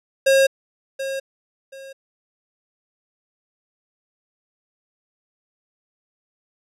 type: tone with echo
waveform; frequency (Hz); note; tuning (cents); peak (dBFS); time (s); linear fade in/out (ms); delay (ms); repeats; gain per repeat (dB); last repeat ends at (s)
square; 540; C#5; -45; -13; 0.26-0.47; 10; 730; 2; -12; 1.93
effects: low-pass 11000 Hz 12 dB/octave